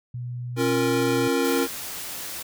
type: tone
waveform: sine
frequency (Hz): 122.4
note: B2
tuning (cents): -15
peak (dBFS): -29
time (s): 0.14-1.28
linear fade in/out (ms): 5
type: chord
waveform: square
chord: Bb minor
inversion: first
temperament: equal with one note detuned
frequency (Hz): 272.4 / 349.2 / 466.2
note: Db4 / F4 / Bb4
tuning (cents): -30 / 0 / 0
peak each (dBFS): -25 / -27 / -25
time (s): 0.56-1.68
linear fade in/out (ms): 50
type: noise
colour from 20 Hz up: white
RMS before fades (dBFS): -34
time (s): 1.44-2.43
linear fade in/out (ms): 10
effects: none